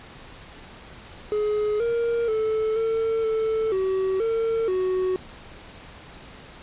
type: tone with pitch steps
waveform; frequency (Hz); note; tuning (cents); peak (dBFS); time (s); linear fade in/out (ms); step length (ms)
triangle; 421.4 / 467.4 / 437.2 / 449.2 / 441.7 / 379.9 / 452.8 / 371.4; G#4 / A#4 / A4 / A4 / A4 / F#4 / A4 / F#4; +25 / +5 / -11 / +36 / +7 / +46 / +50 / +7; -19; 1.32-5.16; 0; 480
effects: pink hiss -44 dBFS RMS until 6.62 s + resampled to 8000 Hz